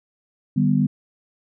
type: chord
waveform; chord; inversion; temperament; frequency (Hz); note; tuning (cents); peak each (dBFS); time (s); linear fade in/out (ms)
sine; G major; second; equal with one note detuned; 150.35 / 196 / 246.9; D3 / G3 / B3; +41 / 0 / 0; -20; 0.56-0.87; 10
effects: none